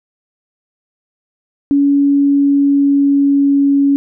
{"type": "tone with pitch glide", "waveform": "sine", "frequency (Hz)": [282.2, 279.8], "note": ["C#4", "C#4"], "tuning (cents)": [31, 16], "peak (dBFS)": -8, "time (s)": [1.71, 3.96], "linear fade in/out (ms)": 0, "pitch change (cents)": -15, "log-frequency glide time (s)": [1.93, 3.81], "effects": []}